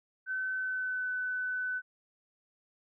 sine tone with pitch glide, 1524 to 1503.9 Hz, G6 to F#6, -49 to +28 cents, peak -31 dBFS, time 0.26-1.82 s, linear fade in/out 50 ms, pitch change -23 cents, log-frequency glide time 0.54-1.1 s, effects none

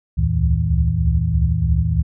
sine tone cluster, 68.5 / 71.7 / 82.7 / 112.3 / 161.1 Hz, C#2 / D2 / E2 / A2 / E3, -20 / -41 / +6 / +36 / -39 cents, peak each -21 dBFS, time 0.17-2.03 s, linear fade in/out 20 ms, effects none

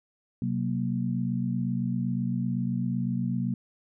sine tone cluster, 128.8 / 186.5 / 234.4 Hz, C3 / F#3 / A#3, -27 / +14 / +10 cents, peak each -30 dBFS, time 0.42-3.54 s, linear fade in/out 2 ms, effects none

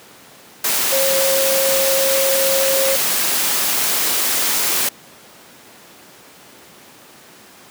sine tone in noise, 540 Hz, C#5, 45 cents flat, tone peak -17 dBFS, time 0.92-2.96 s, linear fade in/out 5 ms, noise white, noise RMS -18 dBFS, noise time 0.64-4.89 s, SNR -2 dB, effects pink hiss -43 dBFS RMS until 7.7 s + high-pass 200 Hz 12 dB/octave

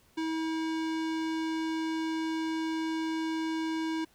square tone with low-pass filter, 321.2 Hz, E4, 45 cents flat, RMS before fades -32 dBFS, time 0.17-4.05 s, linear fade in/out 10 ms, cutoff 5200 Hz, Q 0.79, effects pink hiss -64 dBFS RMS until 4.14 s

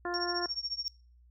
harmonic tone, 350.8 Hz, F4, 8 cents sharp, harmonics 1 / 2 / 3 / 4 / 5, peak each -35 / -38 / -40 / -41 / -42 dBFS, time 0.05-0.46 s, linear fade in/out 2 ms
sine tone with tremolo, 5520 Hz, F8, 21 cents flat, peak -29 dBFS, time 0.14-0.88 s, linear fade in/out 0 ms, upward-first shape triangle, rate 14 Hz, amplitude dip 100%
effects noise-tail reverb RT60 0.4 s tail -24 dB re dry + added 60 Hz sine -57 dBFS peak until 1.3 s

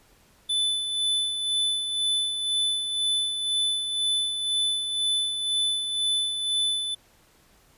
square tone with tremolo, 3503 Hz, A7, 8 cents flat, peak -22 dBFS, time 0.49-6.95 s, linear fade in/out 10 ms, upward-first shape sine, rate 2 Hz, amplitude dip 50%, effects pink hiss -59 dBFS RMS until 7.77 s + resampled to 32000 Hz

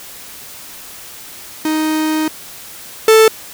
45% pulse tone pair in turn, 311.8 / 441 Hz, D#4 / A4, +4 / +4 cents, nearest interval tritone, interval 600 cents, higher second, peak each -14 / -5 dBFS, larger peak second, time 1.65-2.28 / 3.08-3.28 s, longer first, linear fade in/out 2 ms, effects white hiss -34 dBFS RMS until 3.53 s

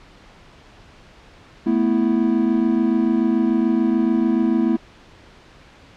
triangle chord, A suspended second, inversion none, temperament equal, 220 / 246.9 / 329.6 Hz, A3 / B3 / E4, 0 / 0 / 0 cents, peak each -18 dBFS, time 1.66-4.77 s, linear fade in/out 10 ms, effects pink hiss -47 dBFS RMS until 5.96 s + low-pass 4000 Hz 12 dB/octave

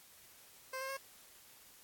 15% pulse tone with pitch steps, 523.3 / 532.4 / 541.8 Hz, C5 / C5 / C#5, 0 / +30 / -40 cents, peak -33 dBFS, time 0.73-0.97 s, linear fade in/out 5 ms, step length 80 ms, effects white hiss -60 dBFS RMS until 1.83 s + AAC 64 kbps

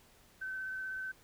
sine tone with vibrato, 1531 Hz, G6, 41 cents flat, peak -37 dBFS, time 0.41-1.12 s, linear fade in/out 10 ms, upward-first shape sine, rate 16 Hz, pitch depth 10 cents each way, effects pink hiss -63 dBFS RMS until 1.23 s

